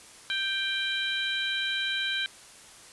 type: harmonic tone with a mistuned harmonic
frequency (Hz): 784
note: G5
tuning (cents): 0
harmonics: 2 / 3 / 4 / 5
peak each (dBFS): -31 / -35 / -32 / -33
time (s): 0.3-2.26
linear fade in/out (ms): 0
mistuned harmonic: 3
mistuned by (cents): +16
effects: white hiss -50 dBFS RMS until 2.92 s + resampled to 24000 Hz